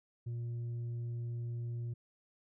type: tone with tanh clipping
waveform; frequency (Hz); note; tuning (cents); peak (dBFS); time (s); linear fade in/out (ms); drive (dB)
sine; 118.4; A#2; +27; -37; 0.26-1.94; 10; 3
effects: none